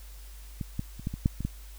clicks, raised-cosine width 5 ms, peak -20 / -17 / -28 / -17 / -22 / -10 / -22 / -16 dBFS, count 8, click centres 0.612 / 0.794 / 0.996 / 1.071 / 1.14 / 1.259 / 1.406 / 1.45 s, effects added 50 Hz sine -43 dBFS peak until 1.78 s + white hiss -54 dBFS RMS until 1.78 s

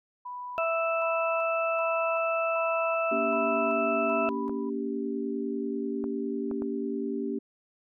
sine tone with tremolo, 987.8 Hz, B5, in tune, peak -35 dBFS, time 0.25-4.7 s, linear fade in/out 10 ms, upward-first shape square, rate 1.3 Hz, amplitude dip 65%
harmonic tone, 659.3 Hz, E5, in tune, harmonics 1 / 2 / 4, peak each -27 / -30 / -33 dBFS, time 0.58-4.29 s, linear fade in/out 0 ms
sine chord, G diminished, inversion first, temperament equal with one note detuned, 233.1 / 283.2 / 392 Hz, Bb3 / Db4 / G4, 0 / +37 / 0 cents, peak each -33 dBFS, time 3.11-7.39 s, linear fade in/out 10 ms
clicks, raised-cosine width 1 ms, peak -27 dBFS, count 4, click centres 4.495 / 6.041 / 6.513 / 6.621 s
effects none

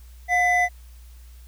triangle tone pair together, 715.3 / 2000 Hz, F5 / B6, +41 / +21 cents, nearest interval octave + tritone, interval 1780 cents, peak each -18 dBFS, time 0.28-0.69 s, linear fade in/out 50 ms, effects added 60 Hz sine -42 dBFS peak until 1.47 s + white hiss -57 dBFS RMS until 1.47 s

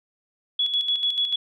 sine tone with tremolo, 3381 Hz, G#7, 30 cents sharp, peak -19 dBFS, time 0.59-1.36 s, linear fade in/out 5 ms, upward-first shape square, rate 6.8 Hz, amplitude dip 55%, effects none

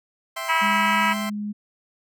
20% pulse chord, C major, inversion first, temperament equal, 659.3 / 784 / 1046.5 Hz, E5 / G5 / C6, 0 / 0 / 0 cents, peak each -27 / -32 / -26 dBFS, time 0.36-1.3 s, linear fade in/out 10 ms
harmonic tone, 324.4 Hz, E4, 28 cents flat, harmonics 3 / 4 / 5 / 6 / 7 / 8 / 9, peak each -22 / -25 / -28 / -27 / -27 / -30 / -32 dBFS, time 0.48-1.14 s, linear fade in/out 20 ms
sine tone with pitch glide, 205.6 to 207.9 Hz, G#3 to G#3, -17 to +2 cents, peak -26 dBFS, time 0.61-1.53 s, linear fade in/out 20 ms, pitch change +19 cents, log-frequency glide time 0.76-1.02 s
effects none

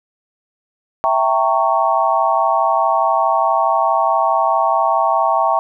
sine chord, E diminished seventh, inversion none, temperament equal with one note detuned, 659.3 / 784 / 916.3 / 1108.7 Hz, E5 / G5 / Bb5 / Db6, 0 / 0 / -30 / 0 cents, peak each -18 dBFS, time 1.04-5.59 s, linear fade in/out 0 ms, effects none

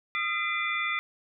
sine tone cluster, 1240 / 1358 / 2032 / 2385 / 3507 Hz, D#6 / F6 / B6 / D7 / A7, -6 / -49 / +49 / +26 / -6 cents, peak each -34 / -37 / -30 / -32 / -38 dBFS, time 0.15-0.99 s, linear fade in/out 0 ms, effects none

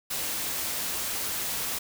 white noise, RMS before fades -31 dBFS, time 0.1-1.79 s, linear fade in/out 10 ms, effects none

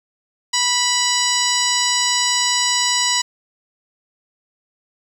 harmonic tone with a mistuned harmonic, 985 Hz, B5, 5 cents flat, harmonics 1 / 2 / 3 / 4 / 5 / 6 / 7 / 8, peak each -24 / -24 / -24 / -24 / -24 / -24 / -24 / -24 dBFS, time 0.53-3.22 s, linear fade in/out 10 ms, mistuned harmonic 6, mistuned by -88 cents, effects 7-bit

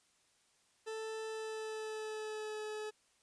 40% pulse tone with pitch glide, 440.7 to 427.7 Hz, A4 to A4, +3 to -49 cents, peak -39 dBFS, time 0.86-2.91 s, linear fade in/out 20 ms, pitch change -52 cents, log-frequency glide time 1.28-2.62 s, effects white hiss -72 dBFS RMS until 3.22 s + resampled to 22050 Hz

